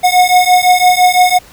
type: beating tone pair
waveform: square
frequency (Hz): 724 / 729.9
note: F#5 / F#5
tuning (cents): -38 / -24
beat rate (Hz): 5.9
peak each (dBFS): -10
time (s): 0.03-1.39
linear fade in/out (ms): 20
effects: pink hiss -40 dBFS RMS until 1.52 s